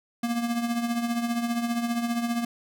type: tone with tremolo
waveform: square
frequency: 235.5 Hz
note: A#3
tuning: 18 cents sharp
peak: -23 dBFS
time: 0.23-2.45 s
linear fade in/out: 5 ms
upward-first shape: triangle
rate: 15 Hz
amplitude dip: 65%
effects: none